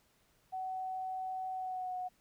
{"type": "tone with pitch glide", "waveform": "sine", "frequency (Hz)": [751, 732.6], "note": ["F#5", "F#5"], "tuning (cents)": [26, -17], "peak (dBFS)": -36, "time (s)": [0.52, 2.09], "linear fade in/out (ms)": 20, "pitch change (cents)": -43, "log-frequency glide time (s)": [1.53, 1.97], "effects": ["pink hiss -71 dBFS RMS until 2.2 s"]}